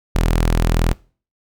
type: tone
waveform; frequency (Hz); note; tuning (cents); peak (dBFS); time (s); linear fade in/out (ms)
sawtooth; 41.2; E1; 0; -10; 0.15-0.93; 0
effects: noise-tail reverb RT60 0.4 s tail -23 dB re dry